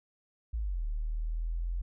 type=linear two-way sweep; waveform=sine; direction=down then up; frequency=58.27 to 37.31 to 43.77 Hz; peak=-30 dBFS; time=0.53-1.82 s; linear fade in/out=10 ms; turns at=0.86 s; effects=none